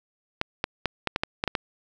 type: clicks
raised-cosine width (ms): 0.3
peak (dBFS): -8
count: 9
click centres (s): 0.414 / 0.641 / 0.857 / 1.073 / 1.161 / 1.235 / 1.439 / 1.477 / 1.552
effects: none